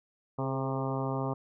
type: harmonic tone with a mistuned harmonic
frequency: 133.4 Hz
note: C3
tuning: 34 cents sharp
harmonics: 1 / 2 / 3 / 4 / 5 / 6 / 7 / 8 / 9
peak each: -33 / -36 / -38 / -39 / -40 / -41 / -41 / -42 / -43 dBFS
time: 0.38-1.34 s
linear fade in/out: 10 ms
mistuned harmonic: 3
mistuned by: +36 cents
effects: none